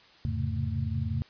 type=tone cluster; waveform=sine; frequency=84.4 / 105.1 / 130.8 / 136.2 / 222.7 Hz; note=E2 / G#2 / C3 / C#3 / A3; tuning=+41 / +21 / 0 / -30 / +21 cents; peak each=-32 / -32 / -36 / -35 / -37 dBFS; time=0.25-1.22 s; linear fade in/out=0 ms; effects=white hiss -56 dBFS RMS until 1.29 s + resampled to 11025 Hz